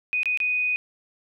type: tone with dropouts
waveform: sine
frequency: 2489 Hz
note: D#7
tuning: in tune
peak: -21 dBFS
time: 0.13-0.76 s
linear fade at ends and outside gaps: 0 ms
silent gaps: 0.232-0.257 / 0.374-0.402 s
effects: none